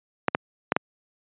clicks, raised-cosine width 0.5 ms, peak -4 dBFS, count 4, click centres 0.283 / 0.349 / 0.721 / 0.765 s, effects high-pass 150 Hz 12 dB/octave + resampled to 8000 Hz

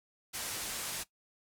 white low-pass noise, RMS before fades -39 dBFS, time 0.33-1.04 s, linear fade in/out 20 ms, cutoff 12000 Hz, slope 24 dB/octave, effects noise-tail reverb RT60 0.1 s tail -17 dB re dry

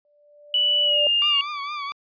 sine tone with exponential growth, 587.3 Hz, D5, in tune, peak -21 dBFS, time 0.05-1.07 s, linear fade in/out 1 ms, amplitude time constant 220 ms
sine tone with pitch glide, 2960 to 2818 Hz, F#7 to F7, 0 to +15 cents, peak -17 dBFS, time 0.54-1.41 s, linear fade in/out 2 ms, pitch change -85 cents, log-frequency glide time 0.84-1.02 s
sawtooth tone with vibrato, 1160 Hz, D6, 22 cents flat, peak -24 dBFS, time 1.22-1.92 s, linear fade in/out 0 ms, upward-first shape triangle, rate 4.4 Hz, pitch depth 80 cents each way
effects resampled to 11025 Hz

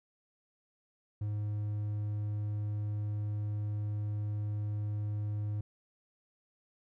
triangle tone, 104.6 Hz, G#2, 13 cents sharp, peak -30 dBFS, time 1.21-5.61 s, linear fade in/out 5 ms, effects none

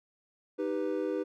triangle chord, Eb augmented, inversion none, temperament equal, 311.1 / 392 / 493.9 Hz, Eb4 / G4 / B4, 0 / 0 / 0 cents, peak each -32 dBFS, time 0.58-1.24 s, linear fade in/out 20 ms, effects none

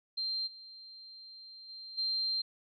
sine tone with level steps, 4160 Hz, C8, 11 cents flat, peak -32 / -48 / -44 / -30 dBFS, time 0.17-2.42 s, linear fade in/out 10 ms, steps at 0.46 / 1.68 / 1.97 s, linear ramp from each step 20 ms, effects none

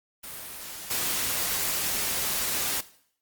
white noise with level steps, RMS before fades -39 / -28 dBFS, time 0.23-2.81 s, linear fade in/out 10 ms, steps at 0.9 s, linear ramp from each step 10 ms, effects noise-tail reverb RT60 0.6 s tail -17 dB re dry + Opus 32 kbps

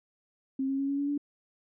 sine tone with pitch steps, 267.4 / 271.4 / 275.6 / 279.7 / 284 / 288.3 Hz, C4 / C#4 / C#4 / C#4 / C#4 / D4, +38 / -36 / -10 / +16 / +42 / -32 cents, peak -27 dBFS, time 0.59-1.178 s, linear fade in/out 5 ms, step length 98 ms, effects none

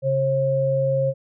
sine tone pair together, 136.61 / 538 Hz, C#3 / C5, -25 / +48 cents, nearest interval 2 octaves, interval 2373 cents, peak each -23 / -19 dBFS, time 0.02-1.14 s, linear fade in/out 50 ms, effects none

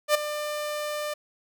sawtooth tone with ADSR envelope, 597 Hz, D5, 28 cents sharp, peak -12 dBFS, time 0.08-1.14 s, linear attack 67 ms, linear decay 9 ms, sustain -13 dB, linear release 8 ms, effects none

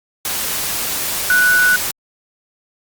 sine tone in noise, 1480 Hz, F#6, in tune, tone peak -10 dBFS, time 1.3-1.76 s, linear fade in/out 2 ms, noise white, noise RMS -21 dBFS, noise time 0.25-1.91 s, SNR +8 dB, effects Opus 48 kbps

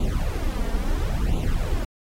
brown noise with flanger, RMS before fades -23 dBFS, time 0-1.85 s, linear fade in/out 5 ms, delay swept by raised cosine 0.28 to 4.38 ms, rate 0.73 Hz, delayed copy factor +0.85, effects AAC 48 kbps

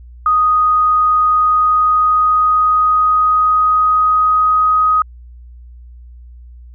sine tone with pitch glide, 1244.5 to 1255.3 Hz, D#6 to D#6, 0 to +15 cents, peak -9 dBFS, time 0.26-5.02 s, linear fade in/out 2 ms, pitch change +15 cents, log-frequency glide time 1.28-4.77 s, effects added 60 Hz sine -34 dBFS peak until 6.74 s

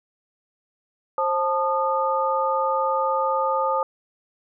sine tone cluster, 531 / 880 / 1224 Hz, C5 / A5 / D#6, +25 / 0 / -29 cents, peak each -24 dBFS, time 1.18-3.83 s, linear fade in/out 2 ms, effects none

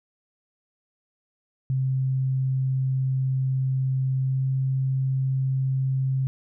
sine tone with pitch glide, 131.8 to 132.72 Hz, C3 to C3, +13 to +25 cents, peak -21 dBFS, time 1.7-6.27 s, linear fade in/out 0 ms, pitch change +12 cents, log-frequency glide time 4.19-4.47 s, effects none

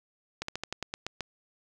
slowing click train, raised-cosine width 0.2 ms, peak -16 dBFS, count 9, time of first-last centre 0.42-1.207 s, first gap 64 ms, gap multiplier 1.12, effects none

